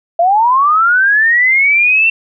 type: linear sweep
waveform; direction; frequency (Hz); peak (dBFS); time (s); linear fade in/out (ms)
sine; up; 660 to 2710; -7; 0.19-2.1; 5
effects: none